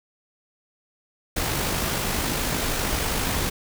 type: noise with amplitude modulation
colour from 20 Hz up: pink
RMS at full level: -24 dBFS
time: 1.36-3.5 s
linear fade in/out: 10 ms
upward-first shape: sine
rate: 52.4 Hz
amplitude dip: 30%
effects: none